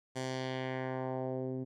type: tone with low-pass filter sweep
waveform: 10% pulse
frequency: 130 Hz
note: C3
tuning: 11 cents flat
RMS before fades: -37 dBFS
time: 0.15-1.65 s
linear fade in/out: 20 ms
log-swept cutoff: 8200 to 280 Hz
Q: 1.4
effects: none